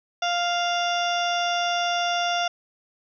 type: harmonic tone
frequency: 698.5 Hz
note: F5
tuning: in tune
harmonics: 1 / 2 / 3 / 4 / 5 / 7 / 8 / 9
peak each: -24 / -29 / -37 / -31 / -31 / -41 / -35 / -45 dBFS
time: 0.22-2.48 s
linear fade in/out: 5 ms
effects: none